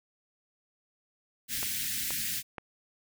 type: band-stop noise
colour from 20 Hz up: white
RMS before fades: -33 dBFS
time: 1.48-2.43 s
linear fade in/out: 50 ms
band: 280 to 1600 Hz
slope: 48 dB/octave
type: click train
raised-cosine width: 0.5 ms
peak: -22 dBFS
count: 3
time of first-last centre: 1.63-2.582 s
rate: 2.1 Hz
effects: none